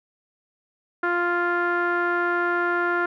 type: tone with low-pass filter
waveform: sawtooth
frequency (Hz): 349.2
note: F4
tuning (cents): 0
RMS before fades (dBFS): -23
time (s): 1.03-3.06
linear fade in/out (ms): 5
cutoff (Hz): 1500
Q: 6.5
effects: none